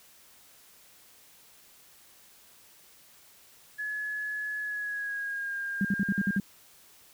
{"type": "tone with pitch glide", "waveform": "sine", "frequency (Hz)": [1700, 1608.3], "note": ["G#6", "G6"], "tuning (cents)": [40, 44], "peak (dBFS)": -31, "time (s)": [3.78, 6.39], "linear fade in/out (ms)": 20, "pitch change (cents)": -96, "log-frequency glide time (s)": [4.61, 5.57]}
{"type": "tone bursts", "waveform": "sine", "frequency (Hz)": 197.2, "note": "G3", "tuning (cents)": 11, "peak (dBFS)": -23, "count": 7, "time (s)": [5.81, 6.4], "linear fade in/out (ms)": 2, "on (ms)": 38, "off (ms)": 54}
{"effects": ["white hiss -57 dBFS RMS until 7.13 s"]}